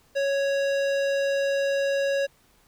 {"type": "tone with hard clipping", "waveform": "sine", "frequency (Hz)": 554.4, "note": "C#5", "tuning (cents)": 0, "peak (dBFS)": -24, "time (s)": [0.15, 2.27], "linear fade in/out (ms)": 20, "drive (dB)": 16, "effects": ["pink hiss -61 dBFS RMS until 2.67 s"]}